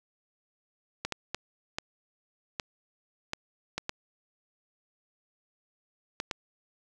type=clicks; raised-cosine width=0.2 ms; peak=-14 dBFS; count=10; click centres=1.05 / 1.123 / 1.346 / 1.785 / 2.598 / 3.334 / 3.78 / 3.894 / 6.201 / 6.312 s; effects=none